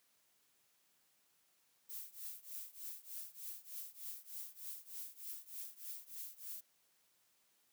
violet noise with tremolo, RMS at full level -45 dBFS, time 1.89-6.61 s, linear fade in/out 10 ms, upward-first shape triangle, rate 3.3 Hz, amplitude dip 95%, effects white hiss -75 dBFS RMS until 7.72 s + high-pass 100 Hz 12 dB/octave

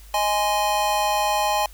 square chord, Ab major, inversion second, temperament just, 623 / 830.6 / 1038.3 Hz, Eb5 / Ab5 / C6, +2 / 0 / -14 cents, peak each -27 / -22 / -27 dBFS, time 0.14-1.66 s, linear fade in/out 2 ms, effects added 50 Hz sine -42 dBFS peak until 1.73 s + white hiss -51 dBFS RMS until 1.73 s

